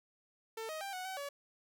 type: tone with pitch steps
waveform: sawtooth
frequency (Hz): 447.3 / 628 / 789 / 738 / 759 / 567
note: A4 / D#5 / G5 / F#5 / F#5 / C#5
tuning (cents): +28 / +16 / +11 / -5 / +44 / +39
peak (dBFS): -36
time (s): 0.57-1.29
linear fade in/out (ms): 5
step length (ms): 120
effects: none